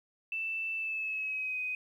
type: tone with pitch glide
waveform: sine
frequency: 2654 to 2506 Hz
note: E7 to D#7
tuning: +11 to +12 cents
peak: -32 dBFS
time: 0.32-1.75 s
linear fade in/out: 2 ms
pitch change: -99 cents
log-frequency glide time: 0.75-1.59 s
effects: 11-bit